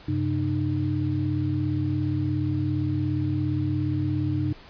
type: tone cluster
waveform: sine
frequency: 96.4 / 133.6 / 303.9 Hz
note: G2 / C3 / D#4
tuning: -28 / +36 / -41 cents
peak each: -27 dBFS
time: 0.08-4.53 s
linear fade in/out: 5 ms
effects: pink hiss -48 dBFS RMS until 4.69 s + resampled to 11025 Hz

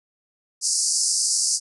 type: band-pass noise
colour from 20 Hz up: pink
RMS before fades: -22 dBFS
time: 0.61-1.6 s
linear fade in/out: 50 ms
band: 4700 to 10000 Hz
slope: 96 dB/octave
effects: none

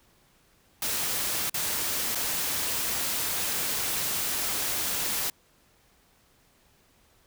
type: noise with dropouts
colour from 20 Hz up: white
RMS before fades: -29 dBFS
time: 0.82-5.3 s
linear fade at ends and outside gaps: 2 ms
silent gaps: 1.497-1.542 / 2.149-2.155 s
effects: pink hiss -63 dBFS RMS until 7.26 s

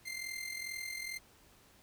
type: tone with amplitude modulation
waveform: sawtooth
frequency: 2093 Hz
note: C7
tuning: in tune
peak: -33 dBFS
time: 0.05-1.19 s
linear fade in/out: 20 ms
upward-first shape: sine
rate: 42.3 Hz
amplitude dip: 65%
effects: pink hiss -63 dBFS RMS until 1.82 s

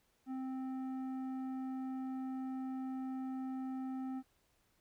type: tone with tanh clipping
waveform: triangle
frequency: 261.6 Hz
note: C4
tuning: in tune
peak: -40 dBFS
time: 0.26-4.23 s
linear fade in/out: 50 ms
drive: 14 dB
effects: pink hiss -75 dBFS RMS until 4.8 s

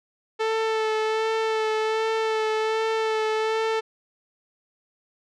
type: tone with vibrato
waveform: sawtooth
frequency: 440 Hz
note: A4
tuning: in tune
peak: -18 dBFS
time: 0.39-3.81 s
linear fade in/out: 20 ms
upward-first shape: sine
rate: 1.3 Hz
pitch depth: 19 cents each way
effects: low-pass 4000 Hz 12 dB/octave

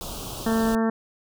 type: band-stop noise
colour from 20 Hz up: pink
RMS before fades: -34 dBFS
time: 0.01-0.75 s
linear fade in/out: 0 ms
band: 1300 to 2800 Hz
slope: 48 dB/octave
type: harmonic tone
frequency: 224.6 Hz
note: A3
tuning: 36 cents sharp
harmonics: 1 / 2 / 3 / 4 / 5 / 6 / 7 / 8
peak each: -21 / -27 / -31 / -33 / -35 / -37 / -38 / -39 dBFS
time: 0.46-0.9 s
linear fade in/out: 5 ms
effects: none

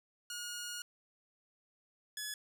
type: tone pair in turn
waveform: 10% pulse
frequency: 1436 / 1701.3 Hz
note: F6 / G#6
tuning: +48 / +41 cents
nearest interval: minor third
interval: 293 cents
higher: second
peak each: -32 / -30 dBFS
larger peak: second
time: 0.3-0.82 / 2.17-2.34 s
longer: first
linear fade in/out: 2 ms
effects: none

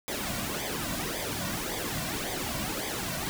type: noise with flanger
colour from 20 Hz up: pink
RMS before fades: -33 dBFS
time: 0.08-3.29 s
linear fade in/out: 0 ms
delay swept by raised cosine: 0.71 to 2.41 ms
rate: 1.8 Hz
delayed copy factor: -0.7
effects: none

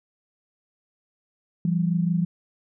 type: tone pair together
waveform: sine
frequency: 168.9 / 194.7 Hz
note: E3 / G3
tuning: +42 / -12 cents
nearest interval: major second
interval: 246 cents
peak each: -21 / -26 dBFS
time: 1.65-2.25 s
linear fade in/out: 2 ms
effects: none

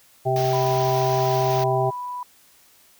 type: harmonic tone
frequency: 130.1 Hz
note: C3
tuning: 9 cents flat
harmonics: 1 / 3 / 5 / 6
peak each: -24 / -24 / -24 / -24 dBFS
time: 0.25-1.91 s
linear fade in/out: 20 ms
type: band-stop noise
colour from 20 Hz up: white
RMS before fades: -33 dBFS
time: 0.36-1.64 s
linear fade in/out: 2 ms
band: 6400 to 15000 Hz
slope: 96 dB/octave
type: tone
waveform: sine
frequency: 987.8 Hz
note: B5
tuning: in tune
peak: -28 dBFS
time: 0.53-2.23 s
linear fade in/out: 2 ms
effects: white hiss -55 dBFS RMS until 2.99 s

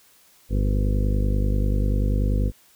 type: harmonic tone with a mistuned harmonic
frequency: 50.3 Hz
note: G1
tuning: 45 cents sharp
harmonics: 1 / 2 / 3 / 4 / 5 / 6 / 7 / 8 / 9 / 10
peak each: -20 / -25 / -33 / -31 / -32 / -39 / -39 / -41 / -41 / -37 dBFS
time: 0.49-2.52 s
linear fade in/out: 50 ms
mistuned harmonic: 9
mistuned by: +52 cents
effects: white hiss -56 dBFS RMS until 2.75 s

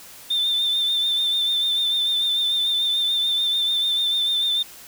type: tone with vibrato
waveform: sine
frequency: 3577 Hz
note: A7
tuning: 28 cents sharp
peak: -17 dBFS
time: 0.3-4.63 s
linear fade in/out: 10 ms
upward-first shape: triangle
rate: 6.8 Hz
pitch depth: 41 cents each way
effects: tanh soft clip ceiling -16 dBFS + white hiss -43 dBFS RMS until 4.87 s

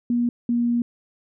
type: tone pair in turn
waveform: sine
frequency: 239.7 / 238 Hz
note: A#3 / A#3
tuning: +48 / +36 cents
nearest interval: unison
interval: 12 cents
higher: first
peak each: -18 dBFS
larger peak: neither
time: 0.1-0.29 / 0.49-0.82 s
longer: second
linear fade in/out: 2 ms
effects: none

